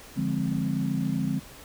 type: chord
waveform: sine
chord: D half-diminished seventh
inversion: none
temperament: equal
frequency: 146.83 / 174.61 / 207.7 / 261.6 Hz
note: D3 / F3 / Ab3 / C4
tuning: 0 / 0 / 0 / 0 cents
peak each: -30 dBFS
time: 0.16-1.4 s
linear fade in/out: 20 ms
effects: pink hiss -47 dBFS RMS until 1.64 s